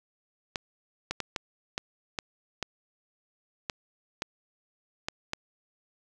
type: clicks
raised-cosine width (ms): 0.2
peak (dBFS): -13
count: 11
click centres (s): 0.558 / 1.11 / 1.203 / 1.362 / 1.779 / 2.188 / 2.627 / 3.698 / 4.221 / 5.085 / 5.334
effects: none